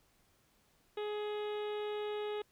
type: harmonic tone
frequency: 419.3 Hz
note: G#4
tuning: 17 cents sharp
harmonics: 1 / 2 / 3 / 4 / 5 / 6 / 7 / 8 / 9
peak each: -36 / -46 / -51 / -55 / -55 / -56 / -55 / -55 / -56 dBFS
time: 0.97-2.42 s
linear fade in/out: 5 ms
effects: pink hiss -71 dBFS RMS until 2.51 s